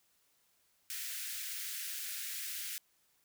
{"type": "high-pass noise", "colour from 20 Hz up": "white", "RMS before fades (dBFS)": -41, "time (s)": [0.9, 2.78], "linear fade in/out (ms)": 0, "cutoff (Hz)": 1500, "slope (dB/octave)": 48, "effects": ["white hiss -73 dBFS RMS until 3.24 s"]}